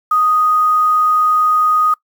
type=tone with quantisation; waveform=sine; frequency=1244.5 Hz; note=D#6; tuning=in tune; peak=-10 dBFS; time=0.11-1.94 s; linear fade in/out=5 ms; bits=6; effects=noise-tail reverb RT60 0.1 s tail -22 dB re dry